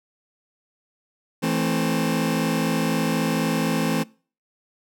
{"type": "chord", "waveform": "sawtooth", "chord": "A minor", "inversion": "second", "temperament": "just", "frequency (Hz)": [165, 220, 264], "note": ["E3", "A3", "C4"], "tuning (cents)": [2, 0, 16], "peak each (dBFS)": -21, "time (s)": [1.42, 4.04], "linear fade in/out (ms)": 20, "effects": ["noise-tail reverb RT60 0.4 s tail -24 dB re dry"]}